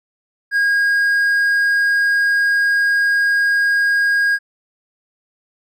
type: tone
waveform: triangle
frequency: 1632 Hz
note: G#6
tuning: 31 cents flat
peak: -11 dBFS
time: 0.51-4.39 s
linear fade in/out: 50 ms
effects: none